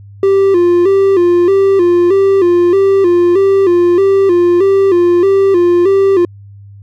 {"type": "tone with vibrato", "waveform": "triangle", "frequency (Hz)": 370, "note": "F#4", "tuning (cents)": 0, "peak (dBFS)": -4, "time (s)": [0.23, 6.25], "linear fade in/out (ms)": 2, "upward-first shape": "square", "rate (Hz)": 1.6, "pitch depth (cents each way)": 96, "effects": ["added 100 Hz sine -32 dBFS peak until 6.82 s"]}